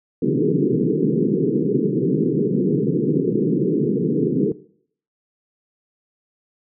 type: band-pass noise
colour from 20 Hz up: white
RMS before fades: -19 dBFS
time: 0.22-4.52 s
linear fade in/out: 5 ms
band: 130 to 450 Hz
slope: 96 dB/octave
effects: noise-tail reverb RT60 0.6 s tail -19 dB re dry